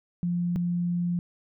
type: tone pair in turn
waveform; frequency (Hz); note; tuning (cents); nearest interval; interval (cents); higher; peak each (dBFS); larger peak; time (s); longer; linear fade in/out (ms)
sine; 174.61 / 174.61; F3 / F3; 0 / 0; unison; 0; neither; -24; neither; 0.23-0.56 / 0.56-1.19; second; 0
effects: none